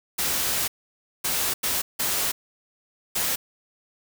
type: noise bursts at uneven times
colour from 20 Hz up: white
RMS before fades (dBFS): -25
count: 5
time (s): 0.18-0.68 / 1.24-1.54 / 1.63-1.82 / 1.99-2.32 / 3.15-3.36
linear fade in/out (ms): 10
effects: none